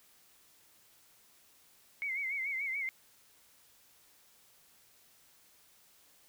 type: tone with vibrato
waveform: sine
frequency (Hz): 2165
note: C#7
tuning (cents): -41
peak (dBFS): -33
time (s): 2.02-2.89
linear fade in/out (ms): 0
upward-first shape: sine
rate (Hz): 6.9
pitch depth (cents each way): 91
effects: white hiss -64 dBFS RMS until 6.28 s